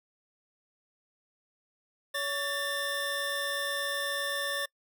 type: tone pair together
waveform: 25% pulse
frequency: 565 / 1783 Hz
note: C#5 / A6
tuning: +33 / +22 cents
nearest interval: octave + minor sixth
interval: 1989 cents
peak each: -31 / -28 dBFS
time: 2.14-4.66 s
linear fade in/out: 10 ms
effects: noise-tail reverb RT60 0.1 s tail -25 dB re dry